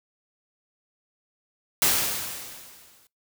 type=noise with exponential decay; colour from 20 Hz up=white; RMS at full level=-19 dBFS; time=1.82-3.07 s; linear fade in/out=1 ms; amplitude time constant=270 ms; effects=noise-tail reverb RT60 0.2 s tail -23 dB re dry